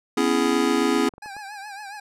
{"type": "chord", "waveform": "square", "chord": "C# minor seventh", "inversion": "third", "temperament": "just", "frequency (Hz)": [249.5, 277.2, 332.6, 415.8], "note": ["B3", "C#4", "E4", "G#4"], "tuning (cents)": [18, 0, 16, 2], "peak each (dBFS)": -25, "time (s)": [0.17, 1.09], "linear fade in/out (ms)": 5}
{"type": "clicks", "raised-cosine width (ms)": 1, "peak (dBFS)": -30, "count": 11, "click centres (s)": [0.454, 0.527, 0.775, 0.825, 0.95, 0.98, 1.092, 1.138, 1.181, 1.26, 1.366]}
{"type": "tone with vibrato", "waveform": "25% pulse", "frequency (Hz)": 815, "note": "G#5", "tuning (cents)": -33, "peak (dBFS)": -31, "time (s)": [1.22, 2], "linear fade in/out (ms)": 5, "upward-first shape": "triangle", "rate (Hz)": 7.2, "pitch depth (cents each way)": 100}
{"effects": ["low-pass 10000 Hz 12 dB/octave"]}